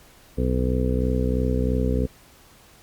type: harmonic tone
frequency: 63 Hz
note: B1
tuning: 35 cents sharp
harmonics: 1 / 2 / 3 / 4 / 5 / 6 / 7 / 8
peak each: -23 / -27 / -29 / -27 / -37 / -37 / -29 / -31 dBFS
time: 0.37-2.07 s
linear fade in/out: 20 ms
effects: pink hiss -52 dBFS RMS until 2.82 s + Opus 48 kbps